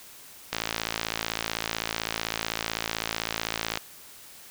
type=click train; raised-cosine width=0.2 ms; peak=-9 dBFS; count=182; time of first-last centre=0.53-3.774 s; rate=55.8 Hz; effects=white hiss -48 dBFS RMS until 4.5 s